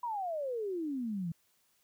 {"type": "exponential sweep", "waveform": "sine", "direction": "down", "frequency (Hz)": [993, 160], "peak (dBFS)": -33, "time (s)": [0.03, 1.32], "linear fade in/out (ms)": 5, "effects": ["white hiss -72 dBFS RMS until 1.83 s"]}